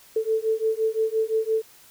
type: beating tone pair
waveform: sine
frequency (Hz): 439.2 / 445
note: A4 / A4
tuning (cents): -3 / +20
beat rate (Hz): 5.8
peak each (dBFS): -24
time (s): 0.16-1.62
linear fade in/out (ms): 5
effects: white hiss -52 dBFS RMS until 1.9 s